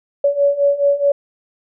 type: beating tone pair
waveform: sine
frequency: 564 / 568.7 Hz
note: C#5 / C#5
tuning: +30 / +44 cents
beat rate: 4.7 Hz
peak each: -17 / -14 dBFS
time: 0.24-1.12 s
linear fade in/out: 5 ms
effects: none